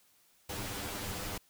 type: noise with comb filter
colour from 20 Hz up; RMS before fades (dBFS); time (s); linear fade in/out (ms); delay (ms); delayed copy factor
pink; -39; 0.49-1.38; 5; 10; +0.8
effects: white hiss -67 dBFS RMS until 1.49 s